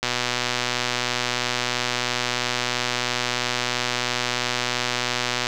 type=click train; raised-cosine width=0.2 ms; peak=-5 dBFS; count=670; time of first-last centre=0.03-5.469 s; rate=123 Hz; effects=none